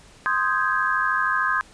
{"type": "chord", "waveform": "sine", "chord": "Ab major seventh", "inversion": "first", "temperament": "equal", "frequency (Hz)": [1046.5, 1244.5, 1568, 1661.2], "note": ["C6", "Eb6", "G6", "Ab6"], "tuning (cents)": [0, 0, 0, 0], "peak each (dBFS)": -25, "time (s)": [0.26, 1.61], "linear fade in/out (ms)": 0, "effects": ["pink hiss -50 dBFS RMS until 1.73 s", "resampled to 22050 Hz"]}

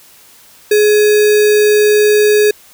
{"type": "tone with sample-and-hold", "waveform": "sine", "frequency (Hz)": 420.6, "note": "G#4", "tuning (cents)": 22, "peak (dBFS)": -6, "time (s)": [0.71, 2.51], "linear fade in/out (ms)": 5, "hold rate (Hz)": 2100, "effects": ["white hiss -43 dBFS RMS until 2.73 s"]}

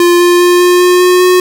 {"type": "tone with pitch steps", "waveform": "square", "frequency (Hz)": [349.2, 351.6, 354.1, 356.5, 359, 361.5, 364], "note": ["F4", "F4", "F4", "F4", "F4", "F#4", "F#4"], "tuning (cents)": [0, 12, 24, 36, 48, -40, -28], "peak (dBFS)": -5, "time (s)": [0, 1.4], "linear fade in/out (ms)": 2, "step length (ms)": 200, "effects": []}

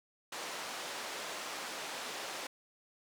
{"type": "band-pass noise", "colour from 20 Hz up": "pink", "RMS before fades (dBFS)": -42, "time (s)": [0.32, 2.47], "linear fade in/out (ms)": 5, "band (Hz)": [510, 7600], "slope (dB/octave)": 12, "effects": []}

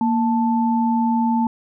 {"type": "tone pair together", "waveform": "sine", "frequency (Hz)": [233.1, 880], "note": ["A#3", "A5"], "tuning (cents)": [0, 0], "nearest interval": "octave + major seventh", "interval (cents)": 2300, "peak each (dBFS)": [-17, -21], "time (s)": [0.01, 1.47], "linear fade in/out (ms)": 2, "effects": []}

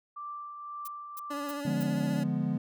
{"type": "tone with tremolo", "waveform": "sine", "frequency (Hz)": 1174.7, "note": "D6", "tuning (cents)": 0, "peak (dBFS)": -36, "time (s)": [0.16, 1.61], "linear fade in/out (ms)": 10, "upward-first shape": "triangle", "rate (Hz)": 1.9, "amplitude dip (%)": 45}
{"type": "noise bursts", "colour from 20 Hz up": "violet", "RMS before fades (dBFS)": -42, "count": 4, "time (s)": [0.85, 1.832], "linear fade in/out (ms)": 5, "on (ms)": 28, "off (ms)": 290}
{"type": "tone with vibrato", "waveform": "25% pulse", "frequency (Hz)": 286.7, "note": "D4", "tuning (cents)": -42, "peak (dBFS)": -31, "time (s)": [1.3, 2.24], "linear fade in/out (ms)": 10, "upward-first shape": "sine", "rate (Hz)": 15, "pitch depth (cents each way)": 32}
{"type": "chord", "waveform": "triangle", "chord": "D diminished seventh", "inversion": "none", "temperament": "equal", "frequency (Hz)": [146.83, 174.61, 207.7, 246.9], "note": ["D3", "F3", "Ab3", "Cb4"], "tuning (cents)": [0, 0, 0, 0], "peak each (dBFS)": -31, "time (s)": [1.65, 2.58], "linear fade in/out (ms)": 5}
{"effects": []}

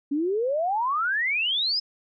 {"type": "exponential sweep", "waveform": "sine", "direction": "up", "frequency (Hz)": [274.1, 5210], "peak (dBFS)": -22, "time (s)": [0.11, 1.8], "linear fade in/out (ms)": 10, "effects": []}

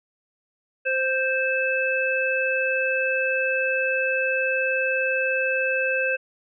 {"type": "harmonic tone", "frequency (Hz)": 523.3, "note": "C5", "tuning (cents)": 0, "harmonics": [1, 3, 5], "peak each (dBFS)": [-25, -25, -25], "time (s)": [0.85, 6.17], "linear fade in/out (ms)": 20, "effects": []}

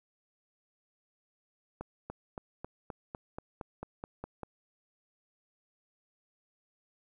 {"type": "accelerating click train", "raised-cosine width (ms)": 1, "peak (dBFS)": -25, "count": 12, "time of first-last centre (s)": [1.81, 4.433], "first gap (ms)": 290, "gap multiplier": 0.96, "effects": ["11-bit"]}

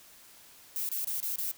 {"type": "noise bursts", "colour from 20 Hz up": "violet", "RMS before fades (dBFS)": -33, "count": 5, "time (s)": [0.76, 1.514], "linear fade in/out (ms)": 0, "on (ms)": 130, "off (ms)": 26, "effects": ["white hiss -55 dBFS RMS until 1.57 s"]}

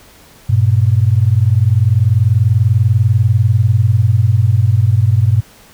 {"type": "tone pair together", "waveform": "sine", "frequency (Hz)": [98.5, 118.72], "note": ["G2", "A#2"], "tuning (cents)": [9, 32], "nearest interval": "minor third", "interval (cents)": 323, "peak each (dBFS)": -11, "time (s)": [0.49, 5.41], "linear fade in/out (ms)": 10, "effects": ["pink hiss -43 dBFS RMS until 5.73 s"]}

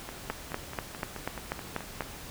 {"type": "two click trains", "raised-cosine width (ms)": 0.5, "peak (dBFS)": [-23, -15], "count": [10, 8], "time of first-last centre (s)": [[0.09, 2.021], [0.3, 2.007]], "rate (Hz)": [4.66, 4.1], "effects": ["pink hiss -44 dBFS RMS until 2.3 s"]}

